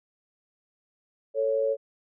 sine tone pair together, 442.8 / 556 Hz, A4 / C#5, +11 / +5 cents, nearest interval major third, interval 394 cents, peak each -27 / -24 dBFS, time 1.34-1.77 s, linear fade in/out 50 ms, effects none

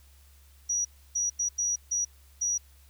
sine tone bursts at uneven times, 5800 Hz, F#8, 35 cents flat, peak -25 dBFS, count 6, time 0.69-0.85 / 1.15-1.3 / 1.39-1.49 / 1.58-1.76 / 1.91-2.05 / 2.41-2.58 s, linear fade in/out 10 ms, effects added 69 Hz sine -54 dBFS peak until 2.89 s + white hiss -62 dBFS RMS until 2.89 s

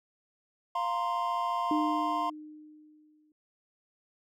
triangle chord, F suspended fourth, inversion none, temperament equal, 698.5 / 932.3 / 1046.5 Hz, F5 / Bb5 / C6, 0 / 0 / 0 cents, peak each -32 / -32 / -29 dBFS, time 0.75-2.3 s, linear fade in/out 5 ms
sine tone with exponential decay, 304.9 Hz, D#4, 35 cents flat, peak -25 dBFS, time 1.71-3.32 s, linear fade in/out 2 ms, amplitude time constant 350 ms
effects none

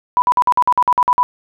sine tone bursts, 987.8 Hz, B5, in tune, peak -9 dBFS, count 11, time 0.17-1.23 s, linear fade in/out 0 ms, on 50 ms, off 51 ms, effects none

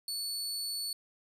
sawtooth tone, 4443 Hz, C#8, 3 cents sharp, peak -31 dBFS, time 0.08-0.93 s, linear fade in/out 2 ms, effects resampled to 32000 Hz

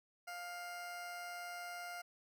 20% pulse tone with amplitude modulation, 703 Hz, F5, 11 cents sharp, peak -38 dBFS, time 0.27-2.02 s, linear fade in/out 10 ms, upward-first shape sine, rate 177 Hz, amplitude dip 30%, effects none

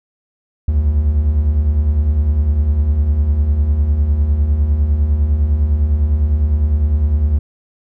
triangle beating tone pair, 65.41 / 75.31 Hz, C2 / D2, 0 / +44 cents, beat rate 9.9 Hz, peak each -18 / -10 dBFS, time 0.68-7.39 s, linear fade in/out 5 ms, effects none

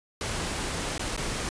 pink noise with dropouts, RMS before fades -31 dBFS, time 0.21-1.49 s, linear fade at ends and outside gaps 1 ms, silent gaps 0.98-0.994 / 1.165-1.176 s, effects resampled to 22050 Hz

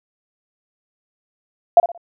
sine tone with echo, 687 Hz, F5, 29 cents flat, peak -4 dBFS, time 1.77-1.8 s, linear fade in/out 2 ms, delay 59 ms, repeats 3, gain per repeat -11 dB, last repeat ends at 1.977 s, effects none

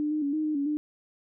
sine tone with pitch steps, 299.1 / 305.4 / 283.1 / 309.8 / 305.8 / 282.1 / 300.3 Hz, D4 / D#4 / C#4 / D#4 / D#4 / C#4 / D4, +32 / -32 / +37 / -7 / -30 / +30 / +39 cents, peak -25 dBFS, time 0-0.77 s, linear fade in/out 0 ms, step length 110 ms, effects none

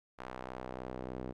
sawtooth tone with band-pass filter sweep, 63.4 Hz, B1, 46 cents sharp, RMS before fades -43 dBFS, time 0.18-1.33 s, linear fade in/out 20 ms, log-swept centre 1100 to 360 Hz, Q 0.95, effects none

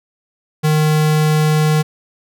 square tone, 153.8 Hz, D#3, 20 cents flat, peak -12 dBFS, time 0.63-1.83 s, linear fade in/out 20 ms, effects none

